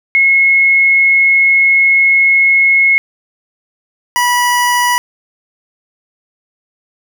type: tone pair in turn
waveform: sine / 25% pulse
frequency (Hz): 2173 / 976.1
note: C#7 / B5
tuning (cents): -35 / -21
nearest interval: octave + major second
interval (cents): 1386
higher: first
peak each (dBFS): -6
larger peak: neither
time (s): 0.15-2.98 / 4.16-4.98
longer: first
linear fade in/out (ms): 0
effects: none